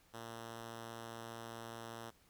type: tone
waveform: 5% pulse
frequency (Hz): 115.1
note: A#2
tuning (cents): -22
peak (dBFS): -35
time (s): 0.13-2.11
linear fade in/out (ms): 20
effects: pink hiss -69 dBFS RMS until 2.29 s